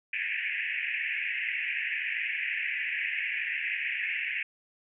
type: band-pass noise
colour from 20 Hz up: white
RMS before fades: -32 dBFS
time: 0.13-4.43 s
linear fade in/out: 5 ms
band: 1700 to 2700 Hz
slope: 96 dB/octave
effects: none